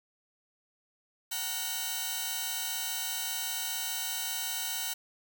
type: tone cluster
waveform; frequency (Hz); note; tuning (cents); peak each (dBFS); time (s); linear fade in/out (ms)
5% pulse; 746 / 923 / 1437 / 3089 / 3945; F#5 / A#5 / F6 / G7 / B7; +14 / -17 / +49 / -26 / -3; -29; 1.31-4.94; 10
effects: none